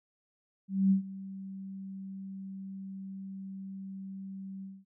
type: tone with ADSR envelope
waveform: sine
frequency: 193 Hz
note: G3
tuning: 27 cents flat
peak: -20 dBFS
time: 0.68-4.85 s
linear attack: 230 ms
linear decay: 110 ms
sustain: -19 dB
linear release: 220 ms
effects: none